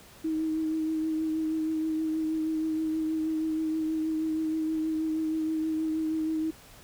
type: tone with vibrato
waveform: sine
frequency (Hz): 316.2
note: D#4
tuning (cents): +28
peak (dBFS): -26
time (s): 0.24-6.51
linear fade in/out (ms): 10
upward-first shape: triangle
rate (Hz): 6.3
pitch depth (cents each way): 23
effects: pink hiss -52 dBFS RMS until 6.83 s